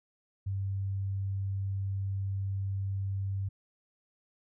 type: tone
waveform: sine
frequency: 97.6 Hz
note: G2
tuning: 7 cents flat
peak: -30 dBFS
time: 0.46-3.49 s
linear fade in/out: 10 ms
effects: none